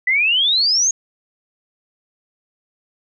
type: exponential sweep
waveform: sine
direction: up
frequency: 1959 to 6700 Hz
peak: -13 dBFS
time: 0.07-0.91 s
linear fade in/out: 5 ms
effects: none